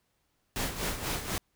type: noise with tremolo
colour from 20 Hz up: pink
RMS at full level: -31 dBFS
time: 0.56-1.38 s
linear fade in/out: 0 ms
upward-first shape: sine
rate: 4.1 Hz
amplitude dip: 65%
effects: pink hiss -75 dBFS RMS until 1.55 s